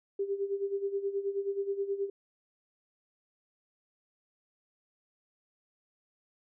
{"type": "tone with tremolo", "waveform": "sine", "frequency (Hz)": 396.9, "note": "G4", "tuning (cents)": 22, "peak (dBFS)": -27, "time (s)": [0.19, 2.1], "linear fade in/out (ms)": 5, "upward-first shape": "sine", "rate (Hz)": 9.4, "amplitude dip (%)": 75, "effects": []}